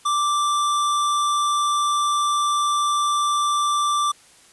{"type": "tone", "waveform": "square", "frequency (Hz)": 1174.7, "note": "D6", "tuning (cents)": 0, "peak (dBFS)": -19, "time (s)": [0.05, 4.12], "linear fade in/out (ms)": 10, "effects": ["white hiss -51 dBFS RMS until 4.52 s", "resampled to 24000 Hz"]}